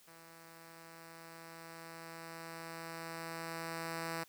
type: tone with level ramp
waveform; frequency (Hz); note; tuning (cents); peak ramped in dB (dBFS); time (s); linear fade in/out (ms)
5% pulse; 164.81; E3; 0; -45 to -26; 0.07-4.24; 10
effects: white hiss -64 dBFS RMS until 4.28 s